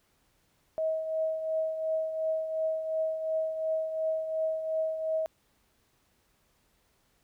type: tone with tremolo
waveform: sine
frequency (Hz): 637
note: D#5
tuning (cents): +41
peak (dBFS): -25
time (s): 0.78-5.26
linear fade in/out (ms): 0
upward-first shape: triangle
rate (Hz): 2.8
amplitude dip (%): 60
effects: pink hiss -70 dBFS RMS until 7.23 s